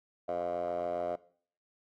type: tone with band-pass filter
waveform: 10% pulse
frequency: 87.31 Hz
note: F2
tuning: in tune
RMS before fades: -34 dBFS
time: 0.28-1.16 s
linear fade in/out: 10 ms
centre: 660 Hz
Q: 8.9
effects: noise-tail reverb RT60 0.5 s tail -19 dB re dry + AAC 64 kbps